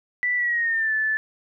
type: tone with pitch glide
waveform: sine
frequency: 1972 to 1746.7 Hz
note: B6 to A6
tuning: -3 to -13 cents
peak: -20 dBFS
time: 0.23-1.17 s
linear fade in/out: 0 ms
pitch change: -210 cents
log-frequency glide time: 0.36-0.93 s
effects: none